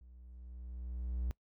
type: tone with level ramp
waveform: triangle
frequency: 61.3 Hz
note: B1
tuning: 12 cents flat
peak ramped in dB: -53 to -30 dBFS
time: 0.01-1.31 s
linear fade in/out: 0 ms
effects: noise-tail reverb RT60 0.1 s tail -22 dB re dry